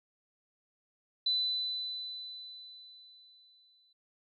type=tone with exponential decay; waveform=sine; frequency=4000 Hz; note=B7; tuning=21 cents sharp; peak=-26 dBFS; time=1.26-3.93 s; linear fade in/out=5 ms; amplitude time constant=580 ms; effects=none